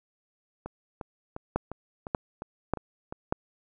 two click trains, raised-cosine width 1 ms, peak -11 / -22 dBFS, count 4 / 8, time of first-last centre 1.56-3.325 / 0.66-3.125 s, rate 1.7 / 2.84 Hz, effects none

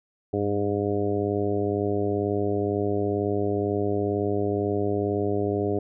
harmonic tone with a mistuned harmonic, 102.1 Hz, G#2, 29 cents flat, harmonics 1 / 2 / 3 / 4 / 5 / 6 / 7, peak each -30 / -33 / -29 / -26 / -34 / -34 / -35 dBFS, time 0.33-5.79 s, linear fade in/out 5 ms, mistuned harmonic 1, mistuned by -34 cents, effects none

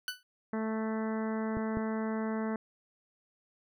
20% pulse tone with exponential decay, 1493 Hz, F#6, 15 cents sharp, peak -25 dBFS, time 0.08-0.23 s, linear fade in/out 1 ms, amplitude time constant 31 ms
harmonic tone, 220 Hz, A3, in tune, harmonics 1 / 2 / 3 / 4 / 5 / 6 / 7 / 8 / 9, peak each -32 / -38 / -42 / -44 / -46 / -48 / -49 / -50 / -51 dBFS, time 0.53-2.56 s, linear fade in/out 2 ms
clicks, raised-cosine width 3 ms, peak -22 dBFS, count 2, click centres 1.57 / 1.771 s
effects none

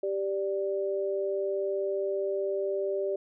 sine tone pair together, 392 / 587.3 Hz, G4 / D5, 0 / 0 cents, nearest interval perfect fifth, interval 700 cents, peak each -29 / -31 dBFS, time 0.03-3.16 s, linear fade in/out 5 ms, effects none

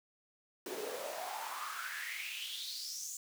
pink noise with high-pass filter sweep, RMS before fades -42 dBFS, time 0.66-3.17 s, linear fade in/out 2 ms, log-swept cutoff 360 to 7200 Hz, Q 6.1, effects none

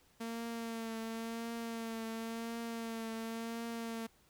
sawtooth tone with vibrato, 228.1 Hz, A#3, 37 cents flat, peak -35 dBFS, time 0.2-4.07 s, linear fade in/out 10 ms, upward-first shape triangle, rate 0.94 Hz, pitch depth 31 cents each way, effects pink hiss -68 dBFS RMS until 4.29 s

